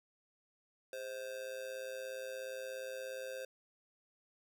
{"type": "tone with amplitude modulation", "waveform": "square", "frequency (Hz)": 523.3, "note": "C5", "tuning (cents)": 0, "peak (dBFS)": -39, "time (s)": [0.93, 3.45], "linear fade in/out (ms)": 2, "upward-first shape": "sine", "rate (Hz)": 117, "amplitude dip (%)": 70, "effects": []}